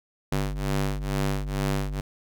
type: ring-modulated tone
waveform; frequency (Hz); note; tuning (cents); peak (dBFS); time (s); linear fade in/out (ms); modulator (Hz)
sawtooth; 98; G2; 0; -18; 0.32-2.01; 5; 50.1
effects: none